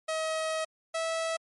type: tone pair in turn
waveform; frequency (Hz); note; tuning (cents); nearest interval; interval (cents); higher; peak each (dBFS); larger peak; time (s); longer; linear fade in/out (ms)
sawtooth; 636 / 652.7; D#5 / E5; +38 / -17; unison; 45; second; -25; neither; 0.08-0.65 / 0.94-1.37; first; 10
effects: MP3 48 kbps